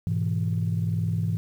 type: chord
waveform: sine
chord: E major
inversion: first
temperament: equal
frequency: 103.83 / 123.47 / 164.81 Hz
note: G#2 / B2 / E3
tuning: 0 / 0 / 0 cents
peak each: -25 / -30 / -26 dBFS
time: 0.07-1.37 s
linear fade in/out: 0 ms
effects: tanh soft clip ceiling -16 dBFS + 9-bit